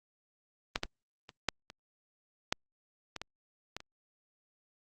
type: clicks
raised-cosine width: 0.2 ms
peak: -12 / -14 / -30 / -10 / -29 / -10 / -21 / -21 / -21 / -30 dBFS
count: 10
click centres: 0.759 / 0.834 / 1.292 / 1.487 / 1.701 / 2.525 / 3.163 / 3.216 / 3.766 / 3.804 s
effects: Opus 32 kbps